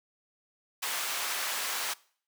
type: high-pass noise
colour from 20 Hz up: pink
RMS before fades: -33 dBFS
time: 0.82-1.94 s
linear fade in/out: 10 ms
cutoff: 1000 Hz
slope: 12 dB/octave
effects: noise-tail reverb RT60 0.5 s tail -22 dB re dry